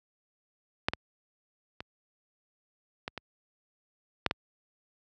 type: clicks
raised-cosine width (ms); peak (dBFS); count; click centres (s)
0.3; -8 / -14 / -22 / -18 / -21 / -7 / -12; 7; 0.885 / 0.935 / 1.805 / 3.079 / 3.177 / 4.263 / 4.311
effects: high-pass 60 Hz 12 dB/octave